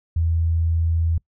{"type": "tone", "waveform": "sine", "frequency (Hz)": 82.5, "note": "E2", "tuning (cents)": 2, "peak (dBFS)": -17, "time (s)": [0.16, 1.18], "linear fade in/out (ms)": 5, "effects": ["noise-tail reverb RT60 0.1 s tail -24 dB re dry"]}